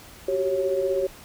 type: tone cluster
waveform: sine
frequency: 371.6 / 387.3 / 550 Hz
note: F#4 / G4 / C#5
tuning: +7 / -21 / -14 cents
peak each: -31 / -25 / -24 dBFS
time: 0.28-1.07 s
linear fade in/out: 5 ms
effects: pink hiss -46 dBFS RMS until 1.24 s